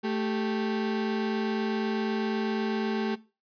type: tone pair together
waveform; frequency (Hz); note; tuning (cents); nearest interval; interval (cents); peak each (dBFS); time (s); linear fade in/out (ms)
35% pulse; 220 / 392; A3 / G4; 0 / 0; minor seventh; 1000; -27 / -30; 0.03-3.16; 20
effects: noise-tail reverb RT60 0.3 s tail -18 dB re dry + resampled to 11025 Hz